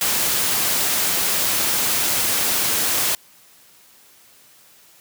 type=noise; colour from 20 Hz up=white; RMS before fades=-20 dBFS; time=0.01-3.15 s; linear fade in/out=2 ms; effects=white hiss -51 dBFS RMS until 5 s + high-pass 80 Hz 12 dB/octave